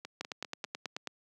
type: two click trains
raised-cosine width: 0.2 ms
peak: -19 / -24 dBFS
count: 9 / 4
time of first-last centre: 0.21-1.073 / 0.05-0.646 s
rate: 9.27 / 5.03 Hz
effects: high-pass 200 Hz 12 dB/octave